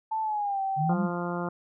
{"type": "tone with pitch glide", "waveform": "sine", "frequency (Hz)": [880, 775], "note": ["A5", "G5"], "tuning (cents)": [0, -20], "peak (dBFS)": -26, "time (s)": [0.11, 0.94], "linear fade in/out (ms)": 10, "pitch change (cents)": -220, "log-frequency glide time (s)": [0.22, 0.61]}
{"type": "exponential two-way sweep", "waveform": "sine", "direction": "up then down", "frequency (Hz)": [142.6, 201.9, 167], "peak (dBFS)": -25, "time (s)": [0.76, 1.1], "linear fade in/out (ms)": 50, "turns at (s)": 1.03}
{"type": "harmonic tone", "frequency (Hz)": 174.61, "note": "F3", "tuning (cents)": 0, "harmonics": [1, 2, 3, 4, 5, 6, 7, 8], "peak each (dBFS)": [-32, -35, -37, -38, -39, -40, -40, -41], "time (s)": [0.89, 1.49], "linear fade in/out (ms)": 5}
{"effects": []}